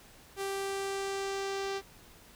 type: tone with low-pass filter sweep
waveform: sawtooth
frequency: 392 Hz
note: G4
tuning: in tune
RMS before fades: -35 dBFS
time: 0.36-1.82 s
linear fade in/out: 50 ms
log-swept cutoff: 12000 to 5300 Hz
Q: 1.3
effects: pink hiss -56 dBFS RMS until 2.35 s